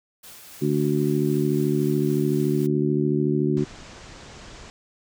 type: noise with tremolo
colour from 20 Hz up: white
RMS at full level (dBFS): -43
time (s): 0.23-2.67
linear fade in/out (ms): 10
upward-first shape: triangle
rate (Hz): 3.8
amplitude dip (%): 30
type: harmonic tone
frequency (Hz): 73.7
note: D2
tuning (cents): +7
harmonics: 2 / 3 / 4 / 5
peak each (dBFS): -24 / -26 / -25 / -24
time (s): 0.61-3.65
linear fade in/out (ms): 20
type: low-pass noise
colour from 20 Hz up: pink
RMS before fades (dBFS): -43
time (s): 3.57-4.7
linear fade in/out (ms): 0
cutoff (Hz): 7700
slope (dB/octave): 48
effects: none